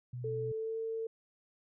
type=tone; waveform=sine; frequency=123.47 Hz; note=B2; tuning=in tune; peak=-38 dBFS; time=0.13-0.52 s; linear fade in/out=5 ms
type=tone with pitch glide; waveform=sine; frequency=440 to 449 Hz; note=A4 to A4; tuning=0 to +35 cents; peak=-34 dBFS; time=0.24-1.07 s; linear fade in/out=5 ms; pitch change=+35 cents; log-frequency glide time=0.53-0.76 s
effects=none